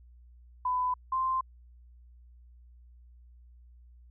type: tone pair in turn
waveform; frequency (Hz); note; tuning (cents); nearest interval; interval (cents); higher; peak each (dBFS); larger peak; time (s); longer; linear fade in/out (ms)
sine; 1002 / 1043.9; B5 / C6; +25 / -4; minor second; 71; second; -26; neither; 0.65-0.94 / 1.12-1.41; neither; 5
effects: added 60 Hz sine -52 dBFS peak until 4.1 s